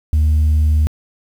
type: tone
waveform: sine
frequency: 76.6 Hz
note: D#2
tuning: 27 cents flat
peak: -8 dBFS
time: 0.13-0.87 s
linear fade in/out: 0 ms
effects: tanh soft clip ceiling -9 dBFS + 7-bit